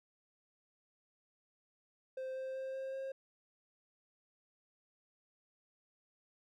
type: tone with pitch steps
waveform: triangle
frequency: 522 / 525.3 / 528.7 / 532 / 535.4 Hz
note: C5 / C5 / C5 / C5 / C5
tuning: -4 / +7 / +18 / +29 / +40 cents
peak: -37 dBFS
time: 2.17-3.12 s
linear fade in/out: 5 ms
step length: 190 ms
effects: none